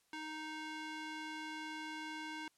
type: tone with band-pass filter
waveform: square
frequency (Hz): 311.1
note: D#4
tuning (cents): 0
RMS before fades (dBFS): -45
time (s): 0.13-2.48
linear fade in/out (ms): 2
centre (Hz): 2000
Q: 0.7
effects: white hiss -75 dBFS RMS until 2.57 s + low-pass 11000 Hz 12 dB/octave